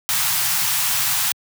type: band-stop noise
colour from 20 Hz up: white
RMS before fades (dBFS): -20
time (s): 0.09-1.32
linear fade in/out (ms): 0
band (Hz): 170 to 730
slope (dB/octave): 48
effects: high-pass 100 Hz 12 dB/octave